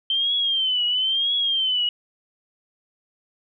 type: tone with vibrato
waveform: sine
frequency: 3124 Hz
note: G7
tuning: 7 cents flat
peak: -19 dBFS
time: 0.1-1.89 s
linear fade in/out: 2 ms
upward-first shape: triangle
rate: 1 Hz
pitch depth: 130 cents each way
effects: none